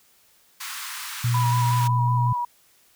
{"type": "high-pass noise", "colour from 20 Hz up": "pink", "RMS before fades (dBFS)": -34, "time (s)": [0.6, 1.88], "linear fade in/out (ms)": 10, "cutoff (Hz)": 1000, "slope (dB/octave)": 48}
{"type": "tone with pitch glide", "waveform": "sine", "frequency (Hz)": [120, 121.82], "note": ["B2", "B2"], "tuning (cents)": [-49, -23], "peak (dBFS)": -19, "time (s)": [1.24, 2.33], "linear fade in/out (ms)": 5, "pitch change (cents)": 26, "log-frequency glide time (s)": [1.65, 2.14]}
{"type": "tone with vibrato", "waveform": "sine", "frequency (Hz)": 978, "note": "B5", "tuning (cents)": -17, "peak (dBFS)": -23, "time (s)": [1.34, 2.45], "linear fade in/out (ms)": 5, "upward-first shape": "square", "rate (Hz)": 5.4, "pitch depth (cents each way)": 25}
{"effects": ["white hiss -59 dBFS RMS until 2.95 s"]}